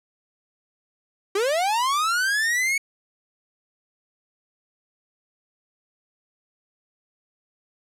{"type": "linear sweep", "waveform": "45% pulse", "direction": "up", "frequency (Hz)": [376.9, 2235], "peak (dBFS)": -20, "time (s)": [1.35, 2.78], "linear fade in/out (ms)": 5, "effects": ["low-pass 11000 Hz 12 dB/octave"]}